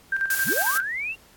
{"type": "tone with tremolo", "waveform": "sine", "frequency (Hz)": 1580, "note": "G6", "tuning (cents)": 13, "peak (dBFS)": -20, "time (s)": [0.12, 0.82], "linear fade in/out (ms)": 5, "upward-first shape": "square", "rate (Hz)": 11, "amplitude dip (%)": 60}
{"type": "noise", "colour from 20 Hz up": "blue", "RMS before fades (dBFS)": -27, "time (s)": [0.3, 0.78], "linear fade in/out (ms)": 5}
{"type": "linear sweep", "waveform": "sine", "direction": "up", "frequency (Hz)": [63.1, 2814], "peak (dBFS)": -26, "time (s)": [0.44, 1.16], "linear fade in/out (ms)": 50}
{"effects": ["pink hiss -54 dBFS RMS until 1.36 s", "AAC 64 kbps"]}